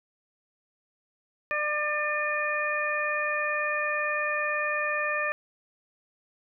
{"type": "harmonic tone with a mistuned harmonic", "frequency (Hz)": 597, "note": "D5", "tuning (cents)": 28, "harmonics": [1, 2, 3, 4], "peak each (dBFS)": [-32, -32, -29, -32], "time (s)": [1.51, 5.32], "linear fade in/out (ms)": 0, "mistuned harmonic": 4, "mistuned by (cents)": 39, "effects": []}